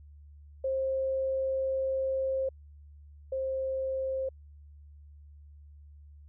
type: tone pair in turn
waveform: sine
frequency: 531 / 529.2 Hz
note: C5 / C5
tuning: +25 / +20 cents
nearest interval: unison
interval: 5 cents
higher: first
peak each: -27 / -29 dBFS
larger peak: first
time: 0.64-2.49 / 3.32-4.29 s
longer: first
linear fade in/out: 5 ms
effects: added 73 Hz sine -49 dBFS peak until 6.28 s